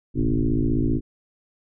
sine tone with frequency modulation, 130.81 Hz, C3, in tune, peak -18 dBFS, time 0.14-1.01 s, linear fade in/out 50 ms, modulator 55.4 Hz, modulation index 3.8, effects none

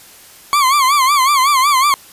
40% pulse tone with vibrato, 1100 Hz, C#6, 14 cents flat, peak -9 dBFS, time 0.53-1.94 s, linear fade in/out 0 ms, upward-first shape sine, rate 5.4 Hz, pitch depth 130 cents each way, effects white hiss -41 dBFS RMS until 2.12 s + resampled to 32000 Hz

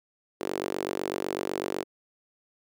sawtooth tone with high-pass filter, 47.99 Hz, G1, 36 cents flat, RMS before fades -32 dBFS, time 0.4-1.84 s, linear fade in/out 20 ms, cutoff 380 Hz, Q 2.9, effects none

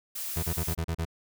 blue noise, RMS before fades -35 dBFS, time 0.15-0.75 s, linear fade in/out 10 ms
30% pulse tone bursts, 82.41 Hz, E2, in tune, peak -25 dBFS, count 7, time 0.36-1.052 s, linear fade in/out 10 ms, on 68 ms, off 36 ms
effects none

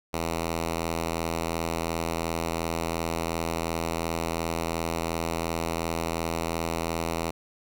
5% pulse tone, 82.8 Hz, E2, 8 cents sharp, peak -16 dBFS, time 0.13-7.31 s, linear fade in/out 10 ms, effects none

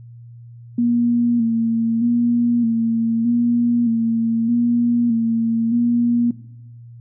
sine tone with vibrato, 233.1 Hz, A#3, in tune, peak -14 dBFS, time 0.78-6.31 s, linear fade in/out 5 ms, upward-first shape square, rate 0.81 Hz, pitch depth 37 cents each way, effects noise-tail reverb RT60 1.0 s tail -17 dB re dry + added 118 Hz sine -37 dBFS peak until 7 s

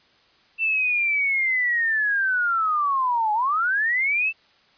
sine linear two-way sweep, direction down then up, 2684 to 830.6 to 2684 Hz, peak -19 dBFS, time 0.58-4.33 s, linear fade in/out 50 ms, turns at 3.33 s, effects white hiss -58 dBFS RMS until 4.77 s + resampled to 11025 Hz

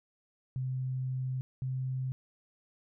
sine tone pair in turn, 129.5 / 130.11 Hz, C3 / C3, -17 / -9 cents, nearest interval unison, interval 8 cents, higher second, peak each -31 / -31 dBFS, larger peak neither, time 0.56-1.41 / 1.62-2.12 s, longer first, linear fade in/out 0 ms, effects none

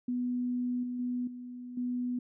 sine tone with level steps, 246.9 Hz, B3, in tune, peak -29 / -33 / -30 / -40 / -30 dBFS, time 0.08-2.19 s, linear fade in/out 5 ms, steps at 0.83 / 0.99 / 1.27 / 1.77 s, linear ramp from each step 5 ms, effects none

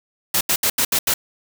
white noise bursts at uneven times, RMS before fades -18 dBFS, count 6, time 0.34-0.41 / 0.49-0.56 / 0.63-0.7 / 0.78-0.85 / 0.92-0.99 / 1.07-1.14 s, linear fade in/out 5 ms, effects none

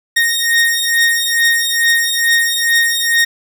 sawtooth beating tone pair, 1856 / 1858.3 Hz, A#6 / A#6, -8 / -6 cents, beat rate 2.3 Hz, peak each -11 dBFS, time 0.16-3.25 s, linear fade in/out 10 ms, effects none

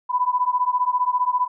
sine beating tone pair, 987.8 / 1002.8 Hz, B5 / B5, 0 / +26 cents, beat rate 15 Hz, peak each -21 dBFS, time 0.09-1.48 s, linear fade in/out 20 ms, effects none

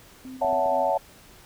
sine tone with tremolo, 259.7 Hz, C4, 13 cents flat, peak -36 dBFS, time 0.25-0.9 s, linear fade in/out 0 ms, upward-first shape square, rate 4.3 Hz, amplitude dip 45%
sine chord, F# minor seventh, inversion second, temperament equal with one note detuned, 561.1 / 659.3 / 740 / 880 Hz, C#5 / E5 / F#5 / A5, +21 / 0 / 0 / 0 cents, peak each -26 dBFS, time 0.41-0.98 s, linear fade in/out 10 ms
clicks, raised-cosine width 2 ms, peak -28 dBFS, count 3, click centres 0.447 / 0.529 / 0.66 s
effects pink hiss -51 dBFS RMS until 1.45 s

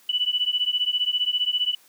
sine beating tone pair, 2960 / 2975 Hz, F#7 / F#7, 0 / +9 cents, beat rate 15 Hz, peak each -24 dBFS, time 0.09-1.75 s, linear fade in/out 5 ms, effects white hiss -56 dBFS RMS until 1.88 s + high-pass 200 Hz 12 dB/octave

